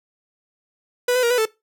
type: tone with pitch steps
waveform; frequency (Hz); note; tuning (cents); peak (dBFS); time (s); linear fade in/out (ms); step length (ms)
45% pulse; 492.8 / 504 / 471.2 / 495.1 / 440.1; B4 / B4 / A#4 / B4 / A4; -4 / +35 / +19 / +4 / 0; -16; 1.08-1.455; 5; 75
effects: noise-tail reverb RT60 0.2 s tail -19 dB re dry